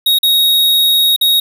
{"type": "tone with dropouts", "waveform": "square", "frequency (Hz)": 3765, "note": "A#7", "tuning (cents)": 16, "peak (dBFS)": -9, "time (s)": [0.06, 1.4], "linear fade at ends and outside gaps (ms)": 5, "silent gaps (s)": [[0.187, 0.23], [1.163, 1.211]], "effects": []}